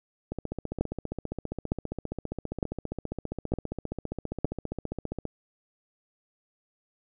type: two click trains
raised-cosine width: 2 ms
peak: -12 / -19 dBFS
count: 5 / 75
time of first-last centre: 0.81-4.446 / 0.32-5.253 s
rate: 1.1 / 15 Hz
effects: none